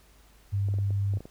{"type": "tone", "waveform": "sine", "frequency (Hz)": 99.6, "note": "G2", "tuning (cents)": 28, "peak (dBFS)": -24, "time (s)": [0.52, 1.19], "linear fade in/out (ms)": 20}
{"type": "clicks", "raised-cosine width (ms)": 2, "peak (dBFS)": -29, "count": 8, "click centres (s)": [0.686, 0.74, 0.786, 0.906, 1.137, 1.172, 1.206, 1.255]}
{"effects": ["added 50 Hz sine -57 dBFS peak until 1.3 s", "pink hiss -60 dBFS RMS until 1.3 s"]}